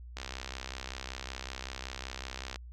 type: click train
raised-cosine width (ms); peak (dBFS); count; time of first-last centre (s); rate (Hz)
0.2; -21; 157; 0.17-2.559; 65.3
effects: added 60 Hz sine -44 dBFS peak until 2.72 s